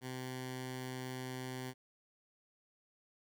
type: tone with notch filter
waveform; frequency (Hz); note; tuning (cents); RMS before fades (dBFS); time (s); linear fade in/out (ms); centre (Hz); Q
10% pulse; 128.4; C3; -32; -43; 0.01-1.74; 50; 580; 1.7
effects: none